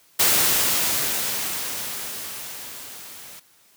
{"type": "noise with level ramp", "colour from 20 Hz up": "white", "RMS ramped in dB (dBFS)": [-17, -42], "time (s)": [0.19, 3.4], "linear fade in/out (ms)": 10, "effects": ["white hiss -57 dBFS RMS until 3.76 s", "high-pass 80 Hz 12 dB/octave"]}